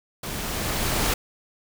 pink noise with level ramp, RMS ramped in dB -32 to -22 dBFS, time 0.23-1.14 s, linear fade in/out 5 ms, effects none

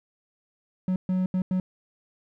triangle tone bursts at uneven times, 185 Hz, F#3, in tune, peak -20 dBFS, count 4, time 0.88-0.96 / 1.09-1.26 / 1.34-1.42 / 1.51-1.6 s, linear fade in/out 2 ms, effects none

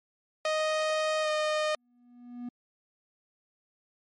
sawtooth tone with pitch glide, 622.3 to 613.4 Hz, D#5 to D#5, 0 to -25 cents, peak -22 dBFS, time 0.45-1.75 s, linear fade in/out 2 ms, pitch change -25 cents, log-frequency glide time 1.22-1.28 s
triangle tone with exponential growth, 243.1 Hz, B3, 27 cents flat, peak -31 dBFS, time 1.75-2.49 s, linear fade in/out 5 ms, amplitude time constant 160 ms
effects low-pass 6000 Hz 12 dB/octave + MP3 48 kbps

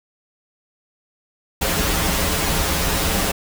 pink noise with comb filter, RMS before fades -20 dBFS, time 1.61-3.32 s, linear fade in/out 10 ms, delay 8.2 ms, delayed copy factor -0.85, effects none

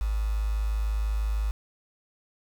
sine tone with quantisation, 53 Hz, G#1, 36 cents sharp, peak -24 dBFS, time 0.01-1.51 s, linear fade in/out 0 ms, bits 7, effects none

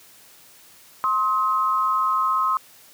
sine tone pair together, 1055.7 / 1273 Hz, C6 / D#6, +15 / +39 cents, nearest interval minor third, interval 324 cents, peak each -21 dBFS, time 1.04-2.57 s, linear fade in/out 0 ms, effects white hiss -50 dBFS RMS until 2.93 s + high-pass 80 Hz 12 dB/octave

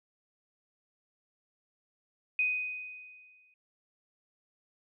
sine tone with exponential decay, 2498 Hz, D#7, 6 cents sharp, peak -24 dBFS, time 2.39-3.54 s, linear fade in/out 2 ms, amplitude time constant 250 ms, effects none

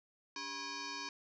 sine tone with frequency modulation, 1760 Hz, A6, in tune, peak -40 dBFS, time 0.36-1.09 s, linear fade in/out 2 ms, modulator 682 Hz, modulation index 5.6, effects none

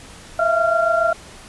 sine tone cluster, 650 / 677 / 1380 Hz, E5 / E5 / F6, -24 / +46 / -21 cents, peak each -19 dBFS, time 0.39-1.13 s, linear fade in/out 5 ms, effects pink hiss -41 dBFS RMS until 1.48 s + resampled to 24000 Hz

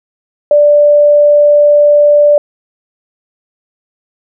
sine tone, 587.3 Hz, D5, in tune, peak -3 dBFS, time 0.51-2.38 s, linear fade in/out 2 ms, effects none

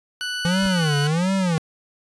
20% pulse tone, 1484 Hz, F#6, 5 cents sharp, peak -20 dBFS, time 0.21-1.07 s, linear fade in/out 0 ms
square tone with vibrato, 166.8 Hz, E3, 21 cents sharp, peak -19 dBFS, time 0.45-1.58 s, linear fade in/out 0 ms, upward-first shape sine, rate 1.4 Hz, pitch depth 260 cents each way
brown noise with exponential growth, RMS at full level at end -29 dBFS, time 0.52-0.67 s, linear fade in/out 2 ms, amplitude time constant 32 ms
effects resampled to 22050 Hz

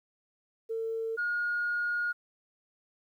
sine tone pair in turn, 450.5 / 1433.6 Hz, A4 / F6, +41 / +45 cents, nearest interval octave + minor sixth, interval 2004 cents, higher second, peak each -30 / -27 dBFS, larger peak second, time 0.69-1.17 / 1.17-2.13 s, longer second, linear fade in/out 20 ms, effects tanh soft clip ceiling -23 dBFS + 11-bit

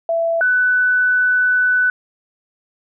sine tone pair in turn, 666 / 1495.1 Hz, E5 / F#6, +18 / +18 cents, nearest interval octave + major second, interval 1400 cents, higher second, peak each -15 / -12 dBFS, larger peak second, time 0.09-0.41 / 0.41-1.9 s, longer second, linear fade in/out 2 ms, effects none

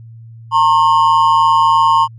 triangle ring-modulated tone, 996 Hz, B5, 14 cents sharp, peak -3 dBFS, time 0.51-2.08 s, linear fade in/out 50 ms, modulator 81.6 Hz, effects added 114 Hz sine -33 dBFS peak until 2.18 s + resampled to 22050 Hz

